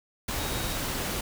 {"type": "tone in noise", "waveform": "sine", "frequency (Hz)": 3775, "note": "A#7", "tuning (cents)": 21, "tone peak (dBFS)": -41, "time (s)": [0.39, 0.77], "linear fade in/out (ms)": 5, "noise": "pink", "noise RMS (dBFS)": -31, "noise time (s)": [0.28, 1.21], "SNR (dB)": -13, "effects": []}